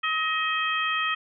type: harmonic tone with a mistuned harmonic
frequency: 636 Hz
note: D#5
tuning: 38 cents sharp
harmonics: 2 / 3 / 4 / 5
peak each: -27 / -29 / -30 / -31 dBFS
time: 0.03-1.15 s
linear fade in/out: 10 ms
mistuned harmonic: 3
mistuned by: -27 cents
effects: none